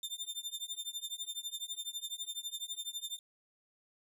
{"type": "tone with tremolo", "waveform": "sawtooth", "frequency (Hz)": 3598, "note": "A7", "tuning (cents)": 38, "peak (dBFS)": -32, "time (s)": [0.03, 3.19], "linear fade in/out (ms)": 2, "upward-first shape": "triangle", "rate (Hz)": 12, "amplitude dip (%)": 100, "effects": []}